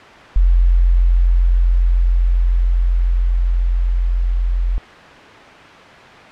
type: tone with level ramp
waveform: sine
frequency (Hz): 43.65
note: F1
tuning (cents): 0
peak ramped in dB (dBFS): -8 to -14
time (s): 0.36-4.78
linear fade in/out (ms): 0
effects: white hiss -37 dBFS RMS until 6.31 s + low-pass 2000 Hz 12 dB/octave